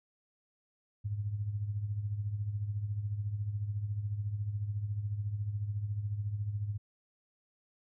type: tone with tremolo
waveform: sine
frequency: 103.5 Hz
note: G#2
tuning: 5 cents flat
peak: -29 dBFS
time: 1.04-6.78 s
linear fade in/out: 20 ms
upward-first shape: triangle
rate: 14 Hz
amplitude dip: 70%
effects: none